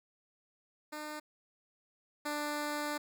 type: tone pair in turn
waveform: 10% pulse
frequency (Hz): 302.4 / 295.8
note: D#4 / D4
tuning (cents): -49 / +13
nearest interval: unison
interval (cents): 38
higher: first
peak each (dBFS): -32 / -26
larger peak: second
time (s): 0.92-1.2 / 2.25-2.98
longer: second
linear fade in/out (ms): 10
effects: none